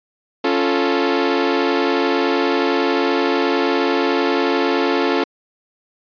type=chord; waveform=sawtooth; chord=Db augmented; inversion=none; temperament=equal; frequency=277.2 / 349.2 / 440 Hz; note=Db4 / F4 / A4; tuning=0 / 0 / 0 cents; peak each=-16 dBFS; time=0.44-5.24 s; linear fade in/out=5 ms; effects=resampled to 11025 Hz